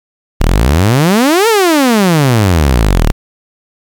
sawtooth exponential two-way sweep, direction up then down, 33.9 to 470 to 33.9 Hz, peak -3 dBFS, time 0.4-3.12 s, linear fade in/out 10 ms, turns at 1.48 s, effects 7-bit

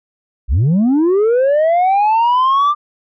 sine linear sweep, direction up, 47.8 to 1196 Hz, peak -7 dBFS, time 0.48-2.75 s, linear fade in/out 50 ms, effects tanh soft clip ceiling -9 dBFS

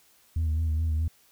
sine tone with vibrato, 79.4 Hz, D#2, 36 cents sharp, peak -21 dBFS, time 0.36-1.08 s, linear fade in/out 5 ms, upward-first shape sine, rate 4.7 Hz, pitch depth 45 cents each way, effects tanh soft clip ceiling -22 dBFS + white hiss -61 dBFS RMS until 1.31 s

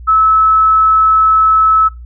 sine tone, 1300 Hz, E6, 24 cents flat, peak -6 dBFS, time 0.07-1.89 s, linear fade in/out 20 ms, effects noise-tail reverb RT60 0.2 s tail -19 dB re dry + added 60 Hz sine -28 dBFS peak until 2.05 s

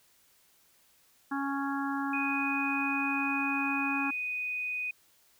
harmonic tone, 277.2 Hz, C#4, in tune, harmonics 1 / 3 / 4 / 5 / 6, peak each -32 / -37 / -38 / -39 / -40 dBFS, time 1.31-4.11 s, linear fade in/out 10 ms
sine tone, 2489 Hz, D#7, in tune, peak -31 dBFS, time 2.13-4.91 s, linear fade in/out 5 ms
effects white hiss -65 dBFS RMS until 5.39 s

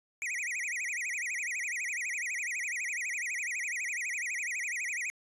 square tone with vibrato, 2185 Hz, C#7, 26 cents flat, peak -33 dBFS, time 0.22-5.1 s, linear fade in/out 0 ms, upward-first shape sine, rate 12 Hz, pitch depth 260 cents each way, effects resampled to 24000 Hz

